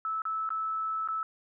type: tone with dropouts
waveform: sine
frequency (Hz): 1308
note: E6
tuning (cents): -14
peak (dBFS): -29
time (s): 0.05-1.23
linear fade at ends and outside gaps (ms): 1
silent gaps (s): 0.219-0.253 / 0.491-0.504 / 1.076-1.086
effects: none